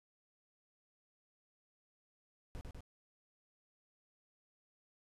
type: noise with echo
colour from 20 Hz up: brown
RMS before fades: -45 dBFS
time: 2.55-2.61 s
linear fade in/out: 0 ms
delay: 98 ms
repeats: 2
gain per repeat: -2 dB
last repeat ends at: 2.806 s
effects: resampled to 32000 Hz